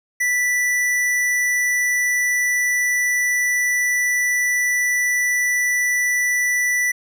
sine tone with hard clipping, 1972 Hz, B6, 3 cents flat, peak -18 dBFS, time 0.2-6.92 s, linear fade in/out 10 ms, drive 16 dB, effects none

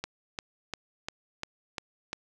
click train, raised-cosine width 0.2 ms, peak -16 dBFS, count 7, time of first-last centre 0.04-2.131 s, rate 2.87 Hz, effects none

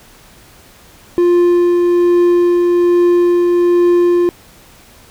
triangle tone with tremolo, 350.3 Hz, F4, 5 cents sharp, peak -5 dBFS, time 1.18-4.29 s, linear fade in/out 0 ms, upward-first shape triangle, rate 1.2 Hz, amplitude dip 25%, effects pink hiss -43 dBFS RMS until 5.1 s

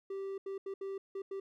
triangle tone bursts at uneven times, 390 Hz, G4, 9 cents flat, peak -35 dBFS, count 6, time 0.1-0.38 / 0.46-0.58 / 0.66-0.74 / 0.81-0.98 / 1.15-1.22 / 1.31-1.4 s, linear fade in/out 5 ms, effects none

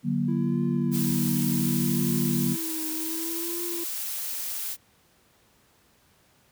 sine chord, D augmented, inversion none, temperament equal with one note detuned, 146.83 / 185 / 238 Hz, D3 / F#3 / A#3, 0 / 0 / +36 cents, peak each -28 / -28 / -26 dBFS, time 0.03-2.57 s, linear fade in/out 50 ms
triangle tone with vibrato, 329.6 Hz, E4, in tune, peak -31 dBFS, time 0.28-3.84 s, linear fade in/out 5 ms, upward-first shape triangle, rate 0.67 Hz, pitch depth 87 cents each way
blue noise, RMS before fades -32 dBFS, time 0.91-4.77 s, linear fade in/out 50 ms
effects pink hiss -62 dBFS RMS until 6.51 s + high-pass 60 Hz 12 dB/octave

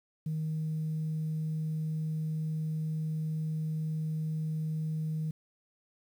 sine tone, 156.9 Hz, D#3, 15 cents sharp, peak -29 dBFS, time 0.26-5.31 s, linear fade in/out 5 ms, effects tanh soft clip ceiling -27 dBFS + 10-bit

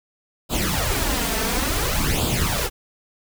pink noise with flanger, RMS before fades -22 dBFS, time 0.49-2.7 s, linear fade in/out 50 ms, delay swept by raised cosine 0.25 to 4.55 ms, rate 0.57 Hz, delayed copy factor +0.7, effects none

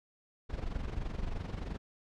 brown noise with amplitude modulation, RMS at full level -34 dBFS, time 0.49-1.78 s, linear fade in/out 20 ms, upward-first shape sine, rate 23.1 Hz, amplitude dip 70%, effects low-pass 5000 Hz 12 dB/octave

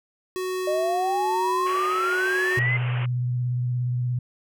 square tone with tremolo, 370 Hz, F#4, in tune, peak -26 dBFS, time 0.36-2.59 s, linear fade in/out 0 ms, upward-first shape triangle, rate 1.1 Hz, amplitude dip 25%
sine exponential sweep, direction up, 598 to 2093 Hz, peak -22 dBFS, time 0.67-2.77 s, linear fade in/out 5 ms
white band-pass noise, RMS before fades -36 dBFS, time 1.66-3.06 s, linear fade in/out 5 ms, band 350 to 3000 Hz, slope 96 dB/octave
sine tone with vibrato, 123.47 Hz, B2, in tune, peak -22 dBFS, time 2.57-4.19 s, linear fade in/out 5 ms, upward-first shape square, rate 17 Hz, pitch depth 18 cents each way
effects none

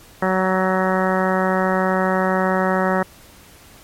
harmonic tone, 187.3 Hz, F#3, 21 cents sharp, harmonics 1 / 2 / 3 / 4 / 5 / 6 / 7 / 8 / 9 / 10, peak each -21 / -24 / -22 / -25 / -26 / -29 / -26 / -31 / -30 / -28 dBFS, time 0.22-3.03 s, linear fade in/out 5 ms, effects pink hiss -46 dBFS RMS until 3.83 s + MP3 64 kbps

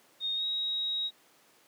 sine tone with pitch glide, 3700 to 3800 Hz, A#7 to A#7, -14 to +33 cents, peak -29 dBFS, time 0.2-1.11 s, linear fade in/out 50 ms, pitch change +47 cents, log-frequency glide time 0.35-0.45 s, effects pink hiss -62 dBFS RMS until 1.67 s + high-pass 300 Hz 12 dB/octave

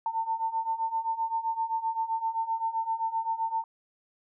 sine beating tone pair, 896 / 903.7 Hz, A5 / A5, +31 / +46 cents, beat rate 7.7 Hz, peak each -32 / -29 dBFS, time 0.06-3.64 s, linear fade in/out 2 ms, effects none

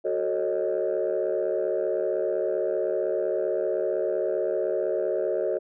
sine chord, D# half-diminished seventh, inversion first, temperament equal with one note detuned, 370 / 440 / 546.7 / 622.3 Hz, F#4 / A4 / C#5 / D#5, 0 / 0 / -24 / 0 cents, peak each -28 dBFS, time 0.04-5.59 s, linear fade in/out 20 ms, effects tanh soft clip ceiling -17 dBFS

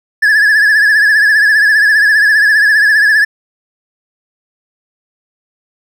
triangle tone with vibrato, 1709 Hz, G#6, 49 cents sharp, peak -4 dBFS, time 0.22-3.25 s, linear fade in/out 10 ms, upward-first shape triangle, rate 15 Hz, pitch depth 86 cents each way, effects none

